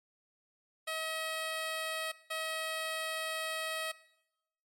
10% pulse tone bursts at uneven times, 638 Hz, D#5, 43 cents sharp, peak -26 dBFS, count 2, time 0.87-2.12 / 2.3-3.92 s, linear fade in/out 10 ms, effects noise-tail reverb RT60 0.9 s tail -20 dB re dry + MP3 64 kbps

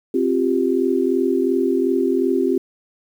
sine chord, C suspended fourth, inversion none, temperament equal with one note detuned, 264.2 / 349.2 / 392 Hz, C4 / F4 / G4, +17 / 0 / 0 cents, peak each -20 dBFS, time 0.14-2.58 s, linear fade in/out 5 ms, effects 8-bit

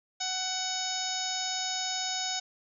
harmonic tone, 747 Hz, F#5, 16 cents sharp, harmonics 1 / 2 / 3 / 4 / 5 / 6 / 7 / 8 / 9, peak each -37 / -42 / -43 / -42 / -36 / -43 / -36 / -43 / -37 dBFS, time 0.2-2.4 s, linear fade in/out 10 ms, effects none

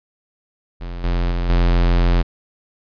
square tone with level steps, 43.49 Hz, F1, 6 cents flat, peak -27 / -17 / -19 / -13 dBFS, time 0.8-2.23 s, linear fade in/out 20 ms, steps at 1.04 / 1.31 / 1.49 s, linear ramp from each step 2 ms, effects resampled to 11025 Hz

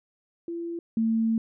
sine tone pair in turn, 338.8 / 224.8 Hz, E4 / A3, +48 / +37 cents, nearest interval perfect fifth, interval 711 cents, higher first, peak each -30 / -21 dBFS, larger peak second, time 0.48-0.79 / 0.97-1.38 s, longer second, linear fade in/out 2 ms, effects none

